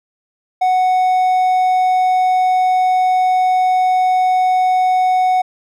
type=tone; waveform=triangle; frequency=740 Hz; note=F#5; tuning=in tune; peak=-9 dBFS; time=0.61-5.42 s; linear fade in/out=10 ms; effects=none